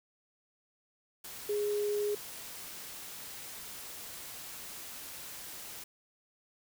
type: tone in noise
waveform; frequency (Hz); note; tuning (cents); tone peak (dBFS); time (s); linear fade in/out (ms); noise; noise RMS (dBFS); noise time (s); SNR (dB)
sine; 414.1; G#4; -5; -29; 1.49-2.15; 5; white; -45; 1.24-5.84; +13
effects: none